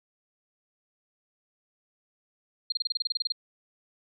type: tone bursts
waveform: sine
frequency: 4200 Hz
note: C8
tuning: 6 cents sharp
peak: -24 dBFS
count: 13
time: 2.7-3.322 s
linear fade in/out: 5 ms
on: 22 ms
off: 28 ms
effects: none